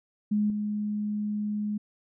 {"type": "tone with level steps", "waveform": "sine", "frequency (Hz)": 209.3, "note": "G#3", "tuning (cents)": 14, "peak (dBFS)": [-22, -27], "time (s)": [0.31, 1.78], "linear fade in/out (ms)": 10, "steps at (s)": 0.5, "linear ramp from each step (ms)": 2, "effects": []}